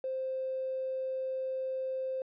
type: tone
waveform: triangle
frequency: 523.3 Hz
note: C5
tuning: in tune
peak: -28 dBFS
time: 0.04-2.22 s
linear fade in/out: 2 ms
effects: tanh soft clip ceiling -30 dBFS + resampled to 11025 Hz